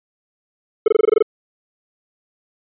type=tone bursts; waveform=triangle; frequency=434 Hz; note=A4; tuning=24 cents flat; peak=-6 dBFS; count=9; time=0.86-1.225 s; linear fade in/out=5 ms; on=21 ms; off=22 ms; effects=resampled to 8000 Hz